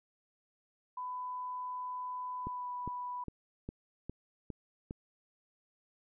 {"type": "tone with pitch glide", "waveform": "sine", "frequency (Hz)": [1000, 987.4], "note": ["B5", "B5"], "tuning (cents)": [21, -1], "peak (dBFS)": -37, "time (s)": [0.97, 3.24], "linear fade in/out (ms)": 5, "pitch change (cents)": -22, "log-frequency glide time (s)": [2.39, 2.71]}
{"type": "click train", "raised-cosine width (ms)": 3, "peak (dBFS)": -27, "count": 7, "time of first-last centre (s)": [2.47, 4.909], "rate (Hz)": 2.46}
{"effects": []}